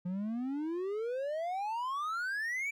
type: exponential sweep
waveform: triangle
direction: up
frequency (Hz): 174.61 to 2337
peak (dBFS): -31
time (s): 0.05-2.71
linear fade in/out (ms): 10
effects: none